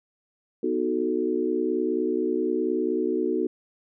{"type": "chord", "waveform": "sine", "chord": "B dominant seventh", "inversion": "none", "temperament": "equal", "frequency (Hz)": [246.9, 311.1, 370, 440], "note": ["B3", "D#4", "F#4", "A4"], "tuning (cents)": [0, 0, 0, 0], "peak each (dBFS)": [-30, -28, -26, -29], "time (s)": [0.63, 3.47], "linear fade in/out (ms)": 5, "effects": []}